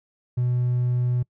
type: tone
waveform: triangle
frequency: 123.47 Hz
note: B2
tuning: in tune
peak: -17 dBFS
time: 0.37-1.23 s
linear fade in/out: 10 ms
effects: noise-tail reverb RT60 0.1 s tail -26 dB re dry + tanh soft clip ceiling -14 dBFS